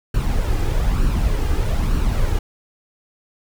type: noise with flanger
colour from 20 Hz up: brown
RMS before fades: -18 dBFS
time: 0.14-2.39 s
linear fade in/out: 5 ms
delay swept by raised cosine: 0.7 to 2.5 ms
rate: 1.1 Hz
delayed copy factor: +0.5
effects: none